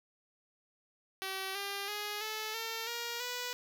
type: tone with pitch steps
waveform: 5% pulse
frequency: 383 / 399.3 / 416.2 / 433.9 / 452.3 / 471.5 / 491.6 Hz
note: G4 / G4 / G#4 / A4 / A4 / A#4 / B4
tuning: -40 / +32 / +4 / -24 / +48 / +20 / -8 cents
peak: -25 dBFS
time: 1.22-3.53 s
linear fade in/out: 0 ms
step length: 330 ms
effects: none